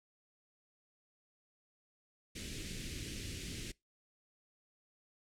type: band-stop noise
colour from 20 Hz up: pink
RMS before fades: -43 dBFS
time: 2.35-3.72 s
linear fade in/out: 10 ms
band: 390 to 2100 Hz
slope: 24 dB/octave
effects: noise-tail reverb RT60 0.2 s tail -23 dB re dry + low-pass 9000 Hz 12 dB/octave